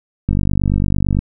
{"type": "click train", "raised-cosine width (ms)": 5, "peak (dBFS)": -4, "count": 45, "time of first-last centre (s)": [0.29, 1.19], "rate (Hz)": 48.9, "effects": []}